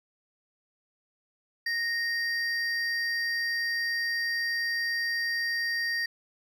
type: tone pair together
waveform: triangle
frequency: 1861 / 4689 Hz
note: A#6 / D8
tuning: -3 / -4 cents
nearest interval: octave + major third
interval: 1599 cents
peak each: -26 / -33 dBFS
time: 1.66-6.06 s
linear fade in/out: 5 ms
effects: none